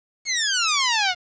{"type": "exponential sweep", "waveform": "10% pulse", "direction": "down", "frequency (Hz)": [2217, 698.5], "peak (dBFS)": -10, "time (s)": [0.25, 1.15], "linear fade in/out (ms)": 50, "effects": ["resampled to 16000 Hz", "8-bit"]}